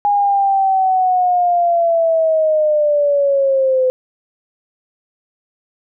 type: linear sweep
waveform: sine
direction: down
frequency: 822 to 509 Hz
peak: -11 dBFS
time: 0.05-3.9 s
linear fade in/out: 0 ms
effects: none